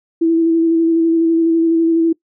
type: tone with vibrato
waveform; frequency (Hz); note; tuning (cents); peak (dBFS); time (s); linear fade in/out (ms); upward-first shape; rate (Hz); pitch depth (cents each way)
sine; 329.6; E4; 0; -10; 0.21-2.13; 10; square; 12; 15
effects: noise-tail reverb RT60 0.1 s tail -22 dB re dry